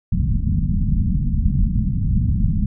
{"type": "low-pass noise", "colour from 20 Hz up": "pink", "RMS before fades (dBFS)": -18, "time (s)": [0.12, 2.66], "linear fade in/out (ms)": 5, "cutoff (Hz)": 220, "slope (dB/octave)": 48, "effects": []}